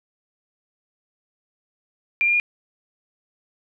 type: tone with pitch steps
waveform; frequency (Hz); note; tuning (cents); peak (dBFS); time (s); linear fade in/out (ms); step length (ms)
sine; 2384 / 2405 / 2426; D7 / D7 / D#7; +25 / +41 / -44; -16; 2.21-2.399; 0; 63
effects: none